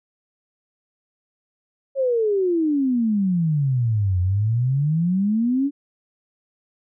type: exponential two-way sweep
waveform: sine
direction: down then up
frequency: 553 to 88.4 to 290.1 Hz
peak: -17 dBFS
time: 1.95-5.71 s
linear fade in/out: 50 ms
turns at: 4.2 s
effects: none